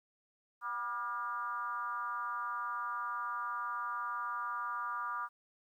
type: tone with frequency modulation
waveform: sine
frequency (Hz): 1194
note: D6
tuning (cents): +28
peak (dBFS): -35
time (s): 0.61-5.29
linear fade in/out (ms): 50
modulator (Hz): 222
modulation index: 1
effects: 12-bit